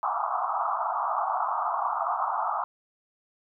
white band-pass noise, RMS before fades -28 dBFS, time 0.03-2.64 s, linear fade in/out 0 ms, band 670 to 1300 Hz, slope 96 dB/octave, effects none

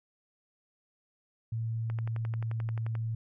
sine tone with pitch glide, 113.4 to 112.75 Hz, A#2 to A2, -47 to +43 cents, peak -30 dBFS, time 1.52-3.15 s, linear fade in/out 5 ms, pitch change -10 cents, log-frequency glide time 1.98-2.88 s
click train, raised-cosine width 0.5 ms, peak -28 dBFS, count 13, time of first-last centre 1.9-2.953 s, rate 11.4 Hz
effects none

